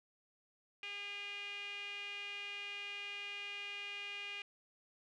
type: tone with band-pass filter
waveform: sawtooth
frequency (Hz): 405.6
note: G#4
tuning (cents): -41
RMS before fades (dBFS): -45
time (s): 0.83-4.42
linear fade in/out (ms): 2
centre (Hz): 2600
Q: 9.2
effects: resampled to 22050 Hz